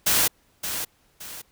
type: noise with echo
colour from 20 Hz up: white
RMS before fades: -20 dBFS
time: 0.06-0.28 s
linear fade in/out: 10 ms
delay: 570 ms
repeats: 2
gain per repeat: -9 dB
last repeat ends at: 1.42 s
effects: pink hiss -63 dBFS RMS until 1.51 s